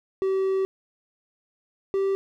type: tone pair in turn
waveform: triangle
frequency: 383.5 / 389.8 Hz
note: G4 / G4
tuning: -38 / -10 cents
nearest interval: unison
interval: 28 cents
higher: second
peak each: -19 dBFS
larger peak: neither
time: 0.22-0.65 / 1.94-2.15 s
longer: first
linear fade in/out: 0 ms
effects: none